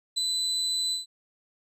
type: tone with ADSR envelope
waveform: 35% pulse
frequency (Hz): 4007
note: B7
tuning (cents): +24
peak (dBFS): -21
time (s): 0.16-1.06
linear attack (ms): 20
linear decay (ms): 6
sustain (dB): -3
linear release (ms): 140
effects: resampled to 32000 Hz